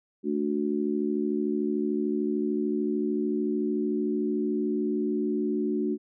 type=chord; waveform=sine; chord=D major; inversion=second; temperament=just; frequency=220.2 / 293.7 / 367.1 Hz; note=A3 / D4 / F#4; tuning=+2 / 0 / -14 cents; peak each=-29 dBFS; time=0.23-5.98 s; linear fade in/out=50 ms; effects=none